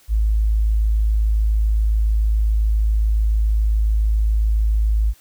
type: tone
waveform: sine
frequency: 53.6 Hz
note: A1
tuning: 45 cents flat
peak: -14 dBFS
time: 0.08-5.14 s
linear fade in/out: 50 ms
effects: white hiss -53 dBFS RMS until 5.2 s